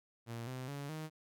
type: tone with pitch steps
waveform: sawtooth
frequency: 116.54 / 128.56 / 141.83 / 156.46 Hz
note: A#2 / C3 / C#3 / D#3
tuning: 0 / -30 / +40 / +10 cents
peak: -37 dBFS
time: 0.26-1.1 s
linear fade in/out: 50 ms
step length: 210 ms
effects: none